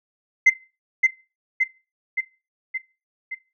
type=tone with echo; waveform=sine; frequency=2065 Hz; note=C7; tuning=23 cents flat; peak=-7 dBFS; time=0.46-0.5 s; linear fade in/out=10 ms; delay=570 ms; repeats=5; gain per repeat=-4 dB; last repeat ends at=3.35 s; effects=noise-tail reverb RT60 0.3 s tail -19 dB re dry + tanh soft clip ceiling -7 dBFS